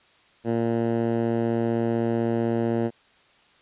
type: tone with band-pass filter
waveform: 10% pulse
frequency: 115.8 Hz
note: A#2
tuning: 11 cents flat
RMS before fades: -24 dBFS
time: 0.44-2.91 s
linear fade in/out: 50 ms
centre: 270 Hz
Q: 0.77
effects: white hiss -58 dBFS RMS until 3.61 s + resampled to 8000 Hz